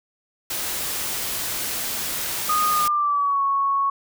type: noise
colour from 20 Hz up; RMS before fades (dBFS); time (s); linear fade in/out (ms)
white; -27; 0.5-2.88; 5
type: tone with pitch glide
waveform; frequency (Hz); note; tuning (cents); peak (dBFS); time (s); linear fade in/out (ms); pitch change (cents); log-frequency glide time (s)
sine; 1235 to 1106.6; D#6 to C#6; -13 to -3; -18; 2.49-3.9; 5; -190; 2.7-3.42
effects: none